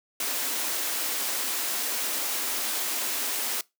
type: high-pass noise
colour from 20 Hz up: white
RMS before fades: -29 dBFS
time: 0.2-3.61 s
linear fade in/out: 2 ms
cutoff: 230 Hz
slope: 96 dB/octave
effects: noise-tail reverb RT60 0.2 s tail -22 dB re dry